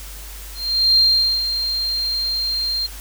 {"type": "tone with ADSR envelope", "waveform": "sine", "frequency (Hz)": 4186, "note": "C8", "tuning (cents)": 0, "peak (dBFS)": -10, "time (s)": [0.54, 2.87], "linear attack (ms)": 430, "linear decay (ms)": 450, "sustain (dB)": -9, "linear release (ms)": 14, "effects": ["added 50 Hz sine -34 dBFS peak until 3 s", "white hiss -38 dBFS RMS until 3 s"]}